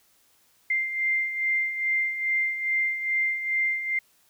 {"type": "beating tone pair", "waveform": "sine", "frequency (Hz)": [2093, 2095.4], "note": ["C7", "C7"], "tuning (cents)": [0, 2], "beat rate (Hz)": 2.4, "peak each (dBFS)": [-31, -24], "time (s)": [0.7, 3.99], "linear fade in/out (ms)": 5, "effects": ["white hiss -63 dBFS RMS until 4.29 s"]}